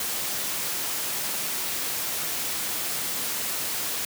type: noise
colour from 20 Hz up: white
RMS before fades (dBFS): -29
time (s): 0-4.05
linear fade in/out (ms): 2
effects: high-pass 100 Hz 12 dB/octave